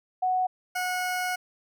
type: tone pair in turn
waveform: sine / 20% pulse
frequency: 740 / 729.8 Hz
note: F#5 / F#5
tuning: 0 / -24 cents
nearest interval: unison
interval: 24 cents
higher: first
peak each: -22 / -22 dBFS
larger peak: neither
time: 0.22-0.47 / 0.75-1.36 s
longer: second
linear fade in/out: 10 ms
effects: none